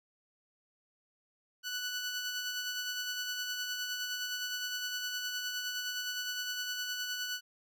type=tone with tremolo; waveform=15% pulse; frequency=1484 Hz; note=F#6; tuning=5 cents sharp; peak=-27 dBFS; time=1.63-7.41 s; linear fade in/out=50 ms; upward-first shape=sine; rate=9.7 Hz; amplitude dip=35%; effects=none